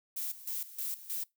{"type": "noise with tremolo", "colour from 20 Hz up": "violet", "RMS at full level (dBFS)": -36, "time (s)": [0.16, 1.24], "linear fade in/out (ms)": 10, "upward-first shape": "square", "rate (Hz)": 3.2, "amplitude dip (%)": 80, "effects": ["noise-tail reverb RT60 0.2 s tail -24 dB re dry"]}